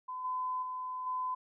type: tone with level steps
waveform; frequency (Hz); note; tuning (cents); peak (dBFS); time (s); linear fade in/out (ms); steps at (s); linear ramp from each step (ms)
sine; 1015; B5; +47; -37 / -32 / -36 / -32; 0.08-1.35; 10; 0.24 / 0.62 / 1.06; 10
effects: none